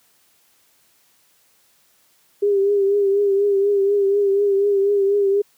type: tone with vibrato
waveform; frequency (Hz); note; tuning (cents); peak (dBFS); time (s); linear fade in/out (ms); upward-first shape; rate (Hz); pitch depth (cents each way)
sine; 400.1; G4; +35; -14; 2.42-5.42; 10; triangle; 4.1; 52
effects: white hiss -59 dBFS RMS until 5.57 s + high-pass 80 Hz 12 dB/octave